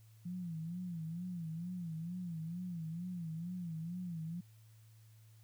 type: tone with vibrato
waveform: sine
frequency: 170.5 Hz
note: F3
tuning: 41 cents flat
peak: -39 dBFS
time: 0.25-4.41 s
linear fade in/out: 10 ms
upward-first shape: sine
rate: 2.2 Hz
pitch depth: 120 cents each way
effects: added 110 Hz sine -58 dBFS peak until 5.43 s + white hiss -71 dBFS RMS until 5.43 s